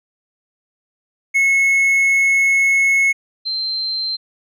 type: tone pair in turn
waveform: triangle / sine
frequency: 2186 / 4127 Hz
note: C#7 / C8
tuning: -25 / -25 cents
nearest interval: major seventh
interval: 1100 cents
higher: second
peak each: -10 / -19 dBFS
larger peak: first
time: 1.34-3.13 / 3.45-4.17 s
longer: first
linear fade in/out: 20 ms
effects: none